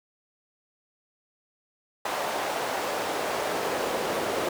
brown noise with high-pass filter sweep, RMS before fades -29 dBFS, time 2.05-4.49 s, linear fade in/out 5 ms, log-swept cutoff 730 to 450 Hz, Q 1.4, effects none

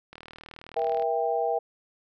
click train, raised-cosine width 0.3 ms, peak -27 dBFS, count 36, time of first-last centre 0.13-1.023 s, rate 39.2 Hz
sine chord, E diminished, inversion second, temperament just, 474.7 / 659.3 / 791.1 Hz, Bb4 / E5 / G5, +31 / 0 / +16 cents, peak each -28 dBFS, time 0.76-1.59 s, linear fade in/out 10 ms
effects none

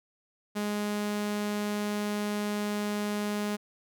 sawtooth tone, 207.7 Hz, G#3, in tune, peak -25 dBFS, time 0.55-3.57 s, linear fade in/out 20 ms, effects none

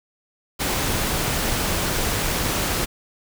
pink noise, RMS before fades -23 dBFS, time 0.59-2.86 s, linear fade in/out 20 ms, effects none

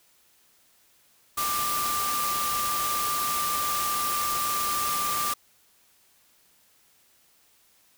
sine tone in noise, 1185 Hz, D6, 15 cents sharp, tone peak -27 dBFS, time 1.37-5.34 s, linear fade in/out 10 ms, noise white, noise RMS -30 dBFS, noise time 1.37-5.34 s, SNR 0 dB, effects white hiss -62 dBFS RMS until 7.97 s

